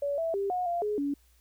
sine tone with pitch steps, 569 / 658 / 396.7 / 725 / 692 / 418.9 / 284 Hz, C#5 / E5 / G4 / F#5 / F5 / G#4 / C#4, +45 / -3 / +21 / -35 / -16 / +15 / +42 cents, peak -27 dBFS, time 0.02-1.14 s, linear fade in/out 5 ms, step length 160 ms, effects added 60 Hz sine -61 dBFS peak until 1.4 s + white hiss -67 dBFS RMS until 1.4 s

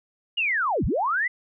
sine linear two-way sweep, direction down then up, 2919 to 31.56 to 2057 Hz, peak -21 dBFS, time 0.37-1.28 s, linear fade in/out 10 ms, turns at 0.85 s, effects none

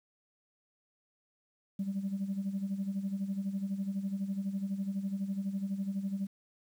sine tone with tremolo, 196 Hz, G3, in tune, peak -28 dBFS, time 1.79-6.27 s, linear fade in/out 5 ms, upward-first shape sine, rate 12 Hz, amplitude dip 70%, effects tanh soft clip ceiling -27 dBFS + 10-bit

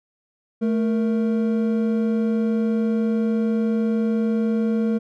triangle tone pair together, 220 / 466.2 Hz, A3 / A#4, 0 / 0 cents, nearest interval octave + minor second, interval 1300 cents, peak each -17 / -24 dBFS, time 0.61-4.99 s, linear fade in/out 20 ms, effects none

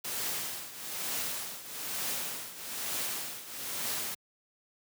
white noise with tremolo, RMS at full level -33 dBFS, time 0.04-4.15 s, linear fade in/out 10 ms, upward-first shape triangle, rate 1.1 Hz, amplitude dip 80%, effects high-pass 100 Hz 12 dB/octave

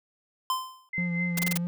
square tone with exponential decay, 1034 Hz, C6, 21 cents flat, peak -23 dBFS, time 0.5-0.89 s, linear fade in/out 1 ms, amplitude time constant 84 ms
sine tone with tremolo, 2070 Hz, C7, 19 cents flat, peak -27 dBFS, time 0.93-1.55 s, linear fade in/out 5 ms, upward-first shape triangle, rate 4.3 Hz, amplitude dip 80%
triangle tone with vibrato, 174.1 Hz, F3, 5 cents flat, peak -25 dBFS, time 0.98-1.67 s, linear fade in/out 0 ms, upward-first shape sine, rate 4.6 Hz, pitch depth 27 cents each way
white noise bursts, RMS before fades -28 dBFS, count 5, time 1.37-1.575 s, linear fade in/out 5 ms, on 21 ms, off 25 ms
effects none

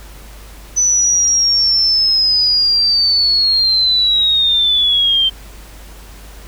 sine linear sweep, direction down, 6020 to 3127 Hz, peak -10 dBFS, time 0.76-5.3 s, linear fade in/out 20 ms, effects added 50 Hz sine -35 dBFS peak until 6.47 s + pink hiss -40 dBFS RMS until 6.47 s

